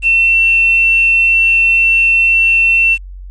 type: tone with quantisation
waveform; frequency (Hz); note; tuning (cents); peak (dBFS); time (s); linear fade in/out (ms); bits
sine; 2699; E7; +40; -7; 0.02-2.98; 50; 6
effects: added 46 Hz sine -27 dBFS peak until 3.3 s + resampled to 24000 Hz